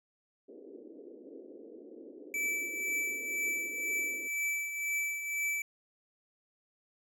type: band-pass noise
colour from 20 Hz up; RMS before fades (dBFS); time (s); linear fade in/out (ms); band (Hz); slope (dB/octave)
white; -50; 0.48-4.28; 10; 260 to 480; 48
type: tone with tremolo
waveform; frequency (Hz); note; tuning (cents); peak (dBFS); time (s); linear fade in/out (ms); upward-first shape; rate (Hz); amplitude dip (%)
square; 2313; D7; -27; -30; 2.34-5.62; 2; triangle; 2; 60
effects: none